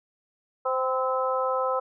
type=harmonic tone with a mistuned harmonic; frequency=260 Hz; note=C4; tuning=11 cents flat; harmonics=2 / 3 / 4 / 5; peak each=-26 / -32 / -30 / -29 dBFS; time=0.65-1.8 s; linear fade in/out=10 ms; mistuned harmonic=4; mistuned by=-23 cents; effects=none